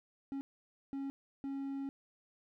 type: tone bursts at uneven times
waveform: triangle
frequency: 274.5 Hz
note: C#4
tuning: 17 cents flat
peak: -35 dBFS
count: 3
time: 0.32-0.41 / 0.93-1.1 / 1.44-1.89 s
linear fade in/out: 0 ms
effects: none